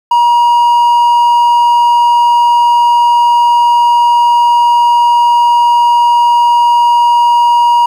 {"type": "tone", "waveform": "triangle", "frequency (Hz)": 953, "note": "A#5", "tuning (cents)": 38, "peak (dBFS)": -3, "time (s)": [0.11, 7.86], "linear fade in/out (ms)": 5, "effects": ["7-bit"]}